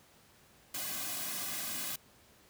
white noise with comb filter, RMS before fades -38 dBFS, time 0.74-1.96 s, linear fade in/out 5 ms, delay 2.2 ms, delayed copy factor -1, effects pink hiss -62 dBFS RMS until 2.49 s + high-pass 60 Hz 12 dB/octave

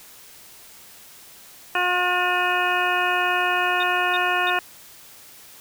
harmonic tone, 359.3 Hz, F4, 49 cents sharp, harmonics 1 / 2 / 3 / 4 / 5 / 7 / 8, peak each -30 / -25 / -26 / -25 / -27 / -26 / -31 dBFS, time 1.75-4.59 s, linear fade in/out 2 ms
sine tone bursts, 3667 Hz, A#7, 29 cents flat, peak -27 dBFS, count 3, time 3.8-4.502 s, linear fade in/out 5 ms, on 34 ms, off 300 ms
effects white hiss -46 dBFS RMS until 5.6 s

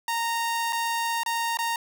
sawtooth tone with dropouts, 926 Hz, A#5, 12 cents flat, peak -21 dBFS, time 0.08-1.76 s, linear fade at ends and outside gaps 2 ms, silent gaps 0.725-0.729 / 1.234-1.261 / 1.572-1.588 s, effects none

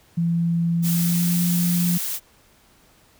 sine tone with pitch glide, 168.9 to 174.76 Hz, E3 to F3, +42 to +1 cents, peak -18 dBFS, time 0.17-1.98 s, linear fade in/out 10 ms, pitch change +59 cents, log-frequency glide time 0.77-1.35 s
blue noise, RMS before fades -27 dBFS, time 0.82-2.2 s, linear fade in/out 50 ms
effects pink hiss -56 dBFS RMS until 3.19 s

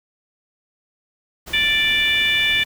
pink noise, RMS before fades -35 dBFS, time 1.46-2.65 s, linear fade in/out 20 ms
harmonic tone, 587.3 Hz, D5, in tune, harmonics 3 / 4 / 5 / 6, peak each -22 / -19 / -23 / -21 dBFS, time 1.53-2.64 s, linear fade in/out 10 ms
effects none

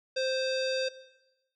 square tone with low-pass filter, 523.3 Hz, C5, in tune, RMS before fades -30 dBFS, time 0.16-0.89 s, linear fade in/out 10 ms, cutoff 4600 Hz, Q 3.4, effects noise-tail reverb RT60 1.0 s tail -17 dB re dry

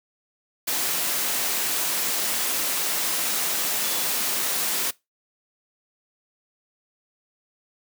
sine tone in noise, 3434 Hz, A7, 43 cents flat, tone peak -36 dBFS, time 3.83-4.05 s, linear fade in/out 10 ms, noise white, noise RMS -25 dBFS, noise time 0.67-4.91 s, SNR -14 dB, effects noise-tail reverb RT60 0.2 s tail -21 dB re dry + high-pass 200 Hz 12 dB/octave

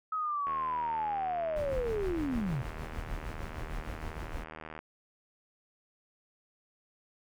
sine linear sweep, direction down, 1284 to 116.54 Hz, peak -30 dBFS, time 0.12-2.62 s, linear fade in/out 5 ms
click train, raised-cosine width 0.5 ms, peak -28 dBFS, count 341, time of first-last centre 0.47-4.79 s, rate 78.7 Hz
brown noise with tremolo, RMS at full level -37 dBFS, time 1.56-4.44 s, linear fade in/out 2 ms, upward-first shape sine, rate 6.5 Hz, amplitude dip 55%
effects none

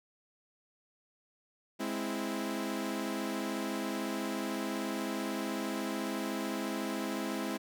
sawtooth chord, Ab augmented, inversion none, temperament equal, 207.7 / 261.6 / 329.6 Hz, Ab3 / C4 / E4, 0 / 0 / 0 cents, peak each -34 dBFS, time 1.79-7.58 s, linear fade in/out 20 ms, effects none

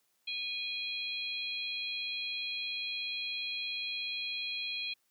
harmonic tone, 823 Hz, G#5, 16 cents flat, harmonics 3 / 4 / 5, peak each -38 / -39 / -40 dBFS, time 0.27-4.94 s, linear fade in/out 10 ms, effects white hiss -75 dBFS RMS until 5.1 s + high-pass 100 Hz 12 dB/octave

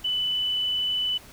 sine tone, 2991 Hz, F#7, 18 cents sharp, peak -23 dBFS, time 0.04-1.18 s, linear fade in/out 10 ms, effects pink hiss -48 dBFS RMS until 1.32 s

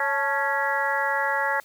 harmonic tone with a mistuned harmonic, 277.2 Hz, C#4, in tune, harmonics 2 / 3 / 4 / 5 / 6 / 7, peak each -30 / -27 / -32 / -31 / -27 / -29 dBFS, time 0-1.6 s, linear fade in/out 2 ms, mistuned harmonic 3, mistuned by +79 cents, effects white hiss -54 dBFS RMS until 1.64 s

